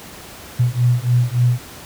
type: beating tone pair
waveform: sine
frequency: 120.6 / 124.1 Hz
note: B2 / B2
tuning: -41 / +9 cents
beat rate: 3.5 Hz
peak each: -16 dBFS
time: 0.59-1.59 s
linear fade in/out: 10 ms
effects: pink hiss -37 dBFS RMS until 1.85 s + high-pass 60 Hz 12 dB/octave